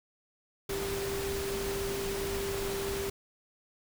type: tone in noise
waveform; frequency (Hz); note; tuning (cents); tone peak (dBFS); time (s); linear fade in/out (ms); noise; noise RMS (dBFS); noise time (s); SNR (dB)
sine; 394.4; G4; +11; -33; 0.69-3.1; 5; pink; -37; 0.69-3.1; +1
effects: none